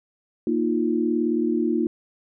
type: chord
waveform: sine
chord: Bb suspended fourth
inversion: none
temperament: just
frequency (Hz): 233.1 / 310.8 / 349.6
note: Bb3 / Eb4 / F4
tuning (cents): 0 / -2 / +2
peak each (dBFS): -24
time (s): 0.47-1.87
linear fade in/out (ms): 2
effects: none